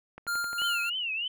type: click train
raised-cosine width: 0.5 ms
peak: -28 dBFS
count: 6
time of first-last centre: 0.18-0.619 s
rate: 11.4 Hz
type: tone with tremolo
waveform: square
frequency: 1400 Hz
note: F6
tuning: 4 cents sharp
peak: -28 dBFS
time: 0.27-0.9 s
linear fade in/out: 10 ms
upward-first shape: sine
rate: 3 Hz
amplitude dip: 45%
type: tone with vibrato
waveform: sine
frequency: 2794 Hz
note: F7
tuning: in tune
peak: -29 dBFS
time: 0.58-1.28 s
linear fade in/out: 5 ms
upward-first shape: triangle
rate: 3.2 Hz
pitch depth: 190 cents each way
effects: none